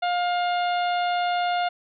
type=harmonic tone; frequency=708 Hz; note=F5; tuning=23 cents sharp; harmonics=1 / 2 / 3 / 4 / 5 / 6; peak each=-22 / -31 / -36 / -36 / -37 / -42 dBFS; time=0.02-1.69 s; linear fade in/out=10 ms; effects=none